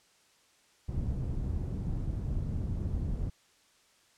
white low-pass noise, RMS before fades -33 dBFS, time 0.88-3.3 s, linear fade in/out 10 ms, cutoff 100 Hz, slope 12 dB/octave, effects white hiss -65 dBFS RMS until 4.17 s + low-pass 8000 Hz 12 dB/octave

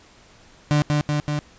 35% pulse tone with echo, 148.3 Hz, D3, 17 cents sharp, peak -14 dBFS, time 0.71-0.82 s, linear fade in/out 0 ms, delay 190 ms, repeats 3, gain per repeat -2 dB, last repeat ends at 1.39 s, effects pink hiss -51 dBFS RMS until 1.58 s + resampled to 16000 Hz

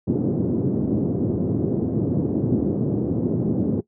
white band-pass noise, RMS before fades -22 dBFS, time 0.07-3.81 s, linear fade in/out 10 ms, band 100 to 350 Hz, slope 24 dB/octave, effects noise-tail reverb RT60 0.1 s tail -19 dB re dry

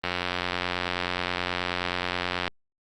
click train, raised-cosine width 0.3 ms, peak -10 dBFS, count 219, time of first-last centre 0.04-2.478 s, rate 89.4 Hz, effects Opus 24 kbps

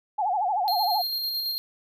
sine tone with vibrato, 784 Hz, G5, in tune, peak -22 dBFS, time 0.18-1.02 s, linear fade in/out 10 ms, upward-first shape sine, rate 13 Hz, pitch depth 180 cents each way
square tone with tremolo, 4211 Hz, C8, 10 cents sharp, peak -26 dBFS, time 0.68-1.58 s, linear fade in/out 0 ms, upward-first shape square, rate 9 Hz, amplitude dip 25%
effects none

